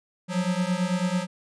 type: beating tone pair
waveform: square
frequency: 176.8 / 185.9 Hz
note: F3 / F#3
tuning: +22 / +8 cents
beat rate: 9.1 Hz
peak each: -27 dBFS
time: 0.28-1.27 s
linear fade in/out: 50 ms
effects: resampled to 22050 Hz